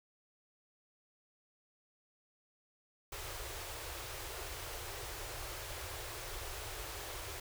pink band-stop noise, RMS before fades -44 dBFS, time 3.12-7.4 s, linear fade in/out 5 ms, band 120 to 340 Hz, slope 48 dB/octave, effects none

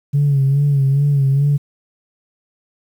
sine tone with vibrato, 140 Hz, C#3, 18 cents sharp, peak -10 dBFS, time 0.13-1.58 s, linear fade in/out 20 ms, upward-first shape sine, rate 2.4 Hz, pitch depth 58 cents each way, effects tanh soft clip ceiling -8 dBFS + 8-bit

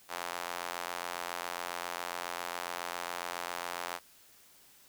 square tone with high-pass filter, 43.65 Hz, F1, in tune, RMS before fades -39 dBFS, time 0.08-4 s, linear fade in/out 50 ms, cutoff 860 Hz, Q 1.2, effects white hiss -60 dBFS RMS until 4.88 s

